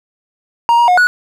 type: tone with pitch steps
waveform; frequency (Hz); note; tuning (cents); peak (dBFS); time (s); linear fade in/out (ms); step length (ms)
triangle; 938 / 949 / 722 / 1466; A#5 / A#5 / F#5 / F#6; +11 / +31 / -43 / -16; -5; 0.69-1.07; 0; 95
effects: none